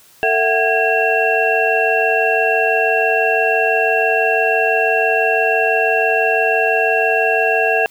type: tone cluster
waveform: sine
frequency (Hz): 448 / 665 / 751 / 1642 / 2712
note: A4 / E5 / F#5 / G#6 / E7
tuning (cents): +31 / +15 / +26 / -20 / +49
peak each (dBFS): -19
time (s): 0.23-7.86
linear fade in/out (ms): 0
effects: white hiss -48 dBFS RMS until 7.9 s